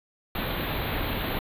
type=band-stop noise; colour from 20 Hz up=pink; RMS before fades=-29 dBFS; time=0.35-1.39 s; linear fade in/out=2 ms; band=4100 to 12000 Hz; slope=96 dB/octave; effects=resampled to 32000 Hz